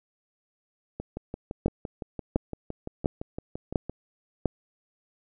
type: two click trains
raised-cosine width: 2 ms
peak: -20 / -9 dBFS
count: 18 / 5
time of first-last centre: 1-3.896 / 1.66-4.457 s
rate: 5.87 / 1.43 Hz
effects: none